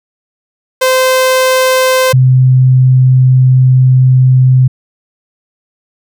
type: tone pair in turn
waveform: sawtooth / sine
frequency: 517 / 128.88 Hz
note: C5 / C3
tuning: -21 / -26 cents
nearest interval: 2 octaves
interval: 2405 cents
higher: first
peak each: -3 dBFS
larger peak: neither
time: 0.81-2.13 / 2.13-4.68 s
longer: second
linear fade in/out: 10 ms
effects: none